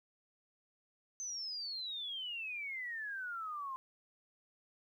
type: exponential sweep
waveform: sine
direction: down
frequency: 6240 to 1037 Hz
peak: -39 dBFS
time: 1.2-3.76 s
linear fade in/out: 0 ms
effects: 12-bit